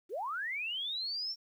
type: linear sweep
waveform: sine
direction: up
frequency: 311.1 to 5530 Hz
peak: -34 dBFS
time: 0.09-1.36 s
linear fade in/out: 50 ms
effects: 11-bit